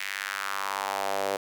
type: tone with high-pass filter sweep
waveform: sawtooth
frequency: 98.3 Hz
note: G2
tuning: 5 cents sharp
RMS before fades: -31 dBFS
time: 0-1.37 s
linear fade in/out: 5 ms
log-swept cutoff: 2100 to 520 Hz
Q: 2.6
effects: none